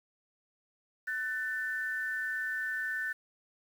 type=tone pair together; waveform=sine; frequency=1500 / 1781.8 Hz; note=F#6 / A6; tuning=+23 / +21 cents; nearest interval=minor third; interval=298 cents; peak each=-35 / -34 dBFS; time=1.07-3.13 s; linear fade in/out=10 ms; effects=9-bit